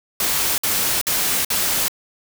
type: noise bursts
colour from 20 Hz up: white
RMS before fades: -20 dBFS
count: 4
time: 0.2-1.882 s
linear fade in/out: 2 ms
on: 380 ms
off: 54 ms
effects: none

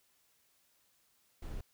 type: noise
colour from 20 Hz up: brown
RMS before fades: -41 dBFS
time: 1.42-1.61 s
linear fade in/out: 5 ms
effects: white hiss -72 dBFS RMS until 1.73 s

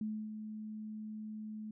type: tone with ADSR envelope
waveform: sine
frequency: 215.2 Hz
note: A3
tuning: 38 cents flat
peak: -34 dBFS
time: 0.01-1.71 s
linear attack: 3 ms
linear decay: 280 ms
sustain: -7 dB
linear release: 4 ms
effects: none

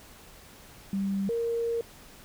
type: tone pair in turn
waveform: sine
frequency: 196 / 464.9 Hz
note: G3 / A#4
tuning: 0 / -5 cents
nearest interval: octave + minor third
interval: 1495 cents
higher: second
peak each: -26 dBFS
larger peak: neither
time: 0.93-1.29 / 1.29-1.81 s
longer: second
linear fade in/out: 2 ms
effects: pink hiss -51 dBFS RMS until 2.24 s

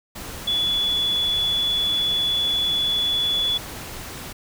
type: tone in noise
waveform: sine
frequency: 3424 Hz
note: A7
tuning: 48 cents flat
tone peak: -19 dBFS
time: 0.47-3.58 s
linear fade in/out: 10 ms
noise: pink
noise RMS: -35 dBFS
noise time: 0.15-4.33 s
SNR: +13 dB
effects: none

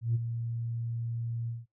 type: tone with ADSR envelope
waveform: sine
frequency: 116.54 Hz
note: A#2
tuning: in tune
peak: -22 dBFS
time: 0.01-1.66 s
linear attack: 140 ms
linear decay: 25 ms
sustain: -9 dB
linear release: 180 ms
effects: noise-tail reverb RT60 0.2 s tail -25 dB re dry + tanh soft clip ceiling -20 dBFS

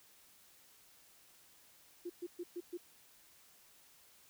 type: tone bursts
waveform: sine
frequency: 350.1 Hz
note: F4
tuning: 4 cents sharp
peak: -39 dBFS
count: 5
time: 2.05-2.775 s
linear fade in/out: 10 ms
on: 49 ms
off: 120 ms
effects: white hiss -64 dBFS RMS until 4.29 s

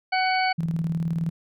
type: harmonic tone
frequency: 748 Hz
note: F#5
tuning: 19 cents sharp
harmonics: 1 / 2 / 3 / 4 / 6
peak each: -22 / -29 / -27 / -38 / -31 dBFS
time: 0.12-0.53 s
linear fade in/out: 10 ms
type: tone with tremolo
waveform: sine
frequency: 164.81 Hz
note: E3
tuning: in tune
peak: -21 dBFS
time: 0.58-1.3 s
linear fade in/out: 10 ms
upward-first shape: square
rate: 19 Hz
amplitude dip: 50%
effects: none

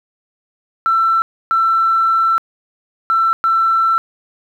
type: tone bursts at uneven times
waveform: sine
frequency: 1339 Hz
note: E6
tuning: 27 cents sharp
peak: -10 dBFS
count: 4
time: 0.86-1.22 / 1.51-2.38 / 3.1-3.33 / 3.44-3.98 s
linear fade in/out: 0 ms
effects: tanh soft clip ceiling -6 dBFS + 8-bit

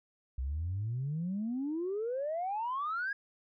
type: exponential sweep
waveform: sine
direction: up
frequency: 61.74 to 1673 Hz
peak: -31 dBFS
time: 0.38-3.13 s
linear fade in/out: 5 ms
effects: tanh soft clip ceiling -28 dBFS

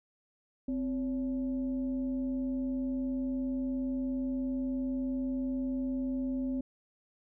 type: tone with frequency modulation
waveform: sine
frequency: 260.1 Hz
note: C4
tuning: 10 cents flat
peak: -30 dBFS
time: 0.68-6.61 s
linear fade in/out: 5 ms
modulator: 303 Hz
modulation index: 0.39
effects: none

